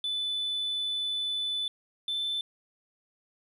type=tone pair in turn; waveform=triangle; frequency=3496 / 3530 Hz; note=A7 / A7; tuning=-12 / +5 cents; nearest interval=unison; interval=17 cents; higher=second; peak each=-26 dBFS; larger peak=neither; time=0.04-1.68 / 2.08-2.41 s; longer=first; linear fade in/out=2 ms; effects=tanh soft clip ceiling -24 dBFS + resampled to 32000 Hz